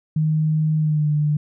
sine tone with pitch glide, 155.56 to 149.48 Hz, D#3 to D3, 0 to +31 cents, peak -16 dBFS, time 0.16-1.37 s, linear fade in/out 5 ms, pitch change -69 cents, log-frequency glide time 0.78-1.08 s, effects none

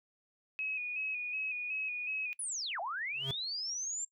sine tone with vibrato, 2509 Hz, D#7, 14 cents sharp, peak -34 dBFS, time 0.59-2.33 s, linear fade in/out 0 ms, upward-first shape square, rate 2.7 Hz, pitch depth 35 cents each way
sine linear two-way sweep, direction down then up, 10410 to 640 to 7440 Hz, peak -35 dBFS, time 2.39-4.05 s, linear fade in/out 5 ms, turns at 2.8 s
square tone with exponential growth, 134.8 Hz, C#3, 48 cents flat, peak -33 dBFS, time 3.13-3.31 s, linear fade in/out 2 ms, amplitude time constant 39 ms
effects noise-tail reverb RT60 0.1 s tail -20 dB re dry

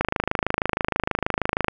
click train, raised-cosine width 0.5 ms, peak -5 dBFS, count 45, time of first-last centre 0.01-1.683 s, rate 26.3 Hz, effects none

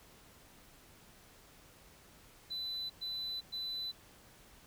sine tone bursts, 4000 Hz, B7, 21 cents sharp, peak -35 dBFS, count 3, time 2.5-3.92 s, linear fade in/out 20 ms, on 400 ms, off 110 ms, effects tanh soft clip ceiling -35 dBFS + pink hiss -60 dBFS RMS until 4.66 s

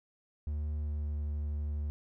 triangle tone with pitch glide, 74.8 to 73.98 Hz, D2 to D2, +32 to +13 cents, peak -30 dBFS, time 0.47-1.9 s, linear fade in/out 0 ms, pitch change -19 cents, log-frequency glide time 0.83-1.18 s, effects none

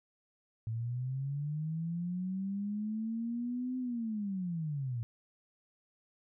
sine linear two-way sweep, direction up then down, 110 to 256.8 to 112.4 Hz, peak -33 dBFS, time 0.67-5.03 s, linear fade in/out 0 ms, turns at 3.78 s, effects none

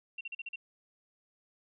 sine tone bursts, 2738 Hz, F7, 35 cents flat, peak -37 dBFS, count 6, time 0.18-0.559 s, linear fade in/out 5 ms, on 29 ms, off 41 ms, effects none

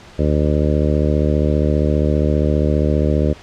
harmonic tone, 75 Hz, D2, 37 cents sharp, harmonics 1 / 2 / 3 / 4 / 5 / 6 / 7 / 8, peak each -17 / -20 / -22 / -23 / -24 / -25 / -25 / -26 dBFS, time 0.18-3.34 s, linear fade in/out 20 ms, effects pink hiss -41 dBFS RMS until 3.42 s + low-pass 5000 Hz 12 dB/octave

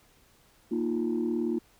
sine chord, Bb suspended fourth, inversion none, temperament equal, 233.1 / 311.1 / 349.2 Hz, Bb3 / Eb4 / F4, 0 / 0 / 0 cents, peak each -29 / -31 / -29 dBFS, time 0.71-1.59 s, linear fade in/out 10 ms, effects tanh soft clip ceiling -20 dBFS + pink hiss -62 dBFS RMS until 1.79 s

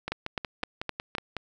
two click trains, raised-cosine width 0.3 ms, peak -13 / -16 dBFS, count 5 / 8, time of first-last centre 0.12-1.151 / 0.08-1.367 s, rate 3.88 / 5.44 Hz, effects none

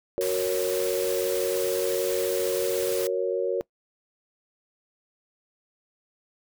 sine chord, F# major, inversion none, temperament equal with one note detuned, 370 / 466.2 / 552.8 Hz, F#4 / A#4 / C#5, 0 / 0 / -5 cents, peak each -28 / -27 / -28 dBFS, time 0.18-3.61 s, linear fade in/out 0 ms
white noise, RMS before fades -34 dBFS, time 0.21-3.07 s, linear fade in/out 0 ms
effects noise-tail reverb RT60 0.1 s tail -23 dB re dry

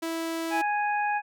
sawtooth tone, 328.5 Hz, E4, 6 cents flat, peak -25 dBFS, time 0.02-0.62 s, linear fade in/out 10 ms
harmonic tone, 830 Hz, G#5, 1 cent flat, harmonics 1 / 2 / 3, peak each -25 / -31 / -35 dBFS, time 0.5-1.22 s, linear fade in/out 50 ms
effects none

